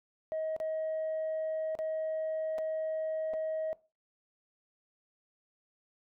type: tone with dropouts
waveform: sine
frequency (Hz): 633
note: D#5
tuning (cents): +30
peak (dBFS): -30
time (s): 0.32-3.73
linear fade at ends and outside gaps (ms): 0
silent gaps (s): 0.564-0.601 / 1.752-1.789 / 2.582-2.586 / 3.335-3.339
effects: noise-tail reverb RT60 0.3 s tail -20 dB re dry + tanh soft clip ceiling -29 dBFS